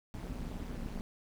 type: noise with amplitude modulation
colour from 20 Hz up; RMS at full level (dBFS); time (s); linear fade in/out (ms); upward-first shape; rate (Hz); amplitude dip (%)
brown; -36; 0.14-1.01; 0; sine; 204; 95
effects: none